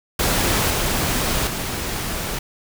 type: noise with level steps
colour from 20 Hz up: pink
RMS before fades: -19 / -21 / -26 dBFS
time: 0.19-2.39 s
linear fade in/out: 5 ms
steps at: 0.7 / 1.47 s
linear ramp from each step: 2 ms
effects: none